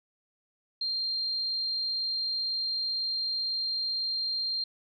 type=tone; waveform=sine; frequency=4186 Hz; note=C8; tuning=in tune; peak=-28 dBFS; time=0.81-4.64 s; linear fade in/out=5 ms; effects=none